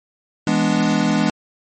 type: chord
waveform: square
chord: E dominant seventh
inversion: none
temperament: equal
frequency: 164.81 / 207.7 / 246.9 / 293.7 Hz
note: E3 / G#3 / B3 / D4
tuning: 0 / 0 / 0 / 0 cents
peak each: -23 / -20 / -22 / -22 dBFS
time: 0.47-1.3 s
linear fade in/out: 2 ms
effects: low-pass 11000 Hz 12 dB/octave + MP3 32 kbps